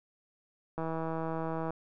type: click train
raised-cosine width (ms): 1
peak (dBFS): -22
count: 151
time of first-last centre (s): 0.78-1.706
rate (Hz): 162
effects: none